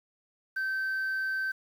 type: tone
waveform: sine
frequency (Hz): 1548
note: G6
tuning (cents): -22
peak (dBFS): -26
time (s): 0.56-1.52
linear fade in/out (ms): 10
effects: tanh soft clip ceiling -27 dBFS + 9-bit